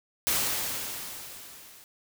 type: noise with level ramp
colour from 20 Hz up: white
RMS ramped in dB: -25 to -52 dBFS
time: 0.27-1.84 s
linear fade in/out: 0 ms
effects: none